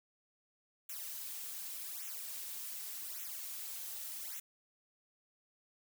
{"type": "noise with flanger", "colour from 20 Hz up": "blue", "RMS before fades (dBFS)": -44, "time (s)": [0.89, 4.4], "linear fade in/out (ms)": 5, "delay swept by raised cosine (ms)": [0.21, 5.51], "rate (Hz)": 0.86, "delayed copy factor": -0.85, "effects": []}